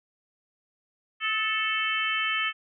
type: harmonic tone with a mistuned harmonic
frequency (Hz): 440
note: A4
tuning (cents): 0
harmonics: 3 / 4 / 5 / 6 / 7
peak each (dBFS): -31 / -31 / -31 / -31 / -31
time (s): 1.2-2.53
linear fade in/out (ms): 50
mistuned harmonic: 3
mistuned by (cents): -33
effects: none